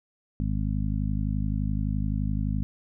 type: harmonic tone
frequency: 51.7 Hz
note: G#1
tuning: 7 cents flat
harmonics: 1 / 2 / 3 / 4 / 5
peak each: -28 / -30 / -32 / -32 / -36 dBFS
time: 0.4-2.63 s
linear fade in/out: 0 ms
effects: none

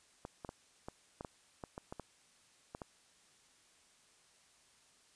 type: clicks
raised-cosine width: 1 ms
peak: -29 dBFS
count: 12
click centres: 0.251 / 0.448 / 0.491 / 0.885 / 1.209 / 1.248 / 1.638 / 1.779 / 1.925 / 1.997 / 2.749 / 2.818 s
effects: white hiss -67 dBFS RMS until 5.15 s + resampled to 22050 Hz

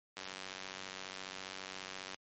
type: click train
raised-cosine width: 0.2 ms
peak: -25 dBFS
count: 188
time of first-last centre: 0.17-2.145 s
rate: 94.7 Hz
effects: high-pass 150 Hz 12 dB/octave + MP3 32 kbps

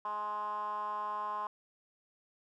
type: tone with band-pass filter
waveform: 10% pulse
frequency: 209.7 Hz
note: G#3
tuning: 17 cents sharp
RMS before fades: -37 dBFS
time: 0.05-1.47 s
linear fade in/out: 2 ms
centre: 1000 Hz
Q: 7.9
effects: none

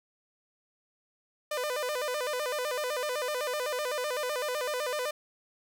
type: tone with vibrato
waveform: sawtooth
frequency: 548 Hz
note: C#5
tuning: 20 cents flat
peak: -26 dBFS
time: 1.51-5.11 s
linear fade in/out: 5 ms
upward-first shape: square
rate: 7.9 Hz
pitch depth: 160 cents each way
effects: none

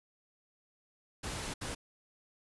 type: noise bursts at uneven times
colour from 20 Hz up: pink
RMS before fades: -39 dBFS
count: 2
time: 1.23-1.54 / 1.61-1.75 s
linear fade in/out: 10 ms
effects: resampled to 24000 Hz

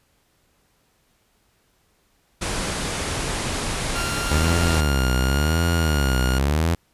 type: low-pass noise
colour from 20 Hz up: pink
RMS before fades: -26 dBFS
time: 2.41-4.81 s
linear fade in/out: 10 ms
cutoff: 11000 Hz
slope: 96 dB/octave
type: tone with pitch glide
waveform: sawtooth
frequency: 1387 to 1424.3 Hz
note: F6 to F6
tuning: -12 to +34 cents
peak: -24 dBFS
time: 3.95-6.39 s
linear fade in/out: 10 ms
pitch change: +46 cents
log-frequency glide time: 4.17-5.54 s
type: tone with vibrato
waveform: sawtooth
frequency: 73.42 Hz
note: D2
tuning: in tune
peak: -14 dBFS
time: 4.31-6.75 s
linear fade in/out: 5 ms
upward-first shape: sine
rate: 0.91 Hz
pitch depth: 260 cents each way
effects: pink hiss -64 dBFS RMS until 6.93 s + resampled to 32000 Hz

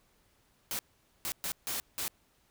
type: noise bursts at uneven times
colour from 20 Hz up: white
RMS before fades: -35 dBFS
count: 5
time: 0.71-0.79 / 1.25-1.32 / 1.44-1.52 / 1.67-1.8 / 1.98-2.08 s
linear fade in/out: 0 ms
effects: pink hiss -69 dBFS RMS until 2.5 s

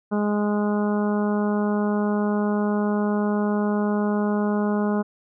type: harmonic tone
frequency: 207.7 Hz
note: G#3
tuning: in tune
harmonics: 1 / 2 / 3 / 4 / 5 / 6 / 7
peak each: -21 / -27 / -31 / -33 / -35 / -37 / -38 dBFS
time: 0.11-5.03 s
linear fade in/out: 20 ms
effects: none

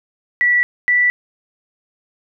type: tone pair in turn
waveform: sine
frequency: 1952 / 1965.6 Hz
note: B6 / B6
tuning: -21 / -9 cents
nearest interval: unison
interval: 12 cents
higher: second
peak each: -11 dBFS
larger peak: neither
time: 0.41-0.63 / 0.88-1.1 s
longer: neither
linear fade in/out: 0 ms
effects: none

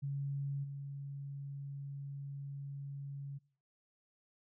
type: tone with level steps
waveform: sine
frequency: 139.9 Hz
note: C#3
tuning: 16 cents sharp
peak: -35 / -41 dBFS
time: 0.02-3.39 s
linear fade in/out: 20 ms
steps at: 0.63 s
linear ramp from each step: 20 ms
effects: noise-tail reverb RT60 0.6 s tail -25 dB re dry

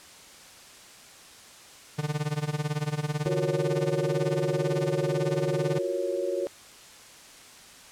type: tone with tremolo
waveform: 45% pulse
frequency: 149.5 Hz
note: D3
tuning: 31 cents sharp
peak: -24 dBFS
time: 1.98-5.79 s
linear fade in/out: 10 ms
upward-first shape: sine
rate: 18 Hz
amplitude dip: 90%
type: chord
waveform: sine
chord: Gb major seventh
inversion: third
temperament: equal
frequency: 349.2 / 370 / 466.2 / 554.4 Hz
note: F4 / Gb4 / Bb4 / Db5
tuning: 0 / 0 / 0 / 0 cents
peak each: -33 / -31 / -34 / -30 dBFS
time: 3.26-6.47 s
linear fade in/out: 0 ms
effects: white hiss -49 dBFS RMS until 7.91 s + low-pass 9000 Hz 12 dB/octave

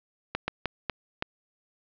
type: slowing click train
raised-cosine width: 0.3 ms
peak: -11 dBFS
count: 5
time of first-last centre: 0.35-1.224 s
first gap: 130 ms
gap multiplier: 1.36
effects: low-pass 4000 Hz 12 dB/octave

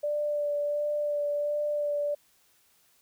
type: tone with vibrato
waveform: sine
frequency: 587.3 Hz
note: D5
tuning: in tune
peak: -26 dBFS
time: 0.03-2.15 s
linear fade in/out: 10 ms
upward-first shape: sine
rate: 1.4 Hz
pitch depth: 15 cents each way
effects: white hiss -65 dBFS RMS until 3.01 s

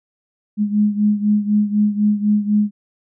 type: beating tone pair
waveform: sine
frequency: 207.7 / 211.7 Hz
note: G#3 / G#3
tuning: 0 / +33 cents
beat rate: 4 Hz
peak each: -15 / -19 dBFS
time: 0.57-2.71 s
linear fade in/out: 50 ms
effects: none

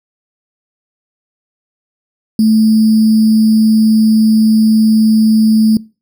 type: tone with sample-and-hold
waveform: sine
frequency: 219.1 Hz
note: A3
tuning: 7 cents flat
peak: -6 dBFS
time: 2.39-5.77 s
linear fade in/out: 2 ms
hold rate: 4900 Hz
effects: noise-tail reverb RT60 0.3 s tail -21 dB re dry

